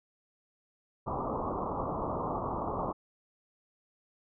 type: low-pass noise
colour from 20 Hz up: white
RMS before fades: -34 dBFS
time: 1.06-2.93 s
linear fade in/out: 20 ms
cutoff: 1200 Hz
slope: 96 dB/octave
effects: none